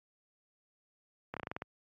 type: slowing click train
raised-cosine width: 0.5 ms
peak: -23 dBFS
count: 8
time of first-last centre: 1.34-1.621 s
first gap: 27 ms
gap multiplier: 1.13
effects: high-pass 80 Hz 12 dB/octave + AAC 64 kbps